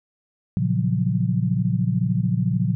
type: chord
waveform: sine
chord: Gb major seventh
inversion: first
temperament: equal with one note detuned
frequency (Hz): 116.54 / 138.59 / 174.61 / 188.23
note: Bb2 / Db3 / F3 / Gb3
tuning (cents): 0 / 0 / 0 / +30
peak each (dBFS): -23 / -25 / -23 / -26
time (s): 0.57-2.75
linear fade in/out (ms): 0
effects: none